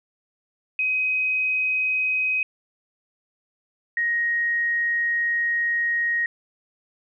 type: tone pair in turn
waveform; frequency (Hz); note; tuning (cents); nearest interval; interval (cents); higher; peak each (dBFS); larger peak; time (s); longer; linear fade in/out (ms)
sine; 2522 / 1877.5; D#7 / A#6; +23 / +12; perfect fourth; 511; first; -20; neither; 0.79-2.43 / 3.97-6.26; second; 2
effects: none